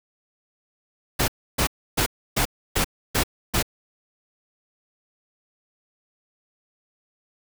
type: noise bursts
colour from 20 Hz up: pink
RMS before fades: -21 dBFS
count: 7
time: 1.19-3.627 s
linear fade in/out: 10 ms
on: 91 ms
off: 300 ms
effects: none